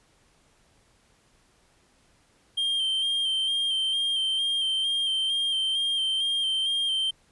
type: tone with vibrato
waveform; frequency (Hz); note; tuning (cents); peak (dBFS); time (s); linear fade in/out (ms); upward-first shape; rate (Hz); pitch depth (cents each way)
triangle; 3168; G7; +18; -22; 2.57-7.11; 10; square; 2.2; 23
effects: pink hiss -63 dBFS RMS until 7.31 s + resampled to 24000 Hz